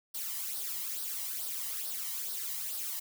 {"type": "noise with flanger", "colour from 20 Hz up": "blue", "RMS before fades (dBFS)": -37, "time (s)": [0.14, 3], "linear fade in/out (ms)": 10, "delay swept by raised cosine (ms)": [0.21, 1.02], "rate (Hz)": 2.3, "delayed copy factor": 0.6, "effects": []}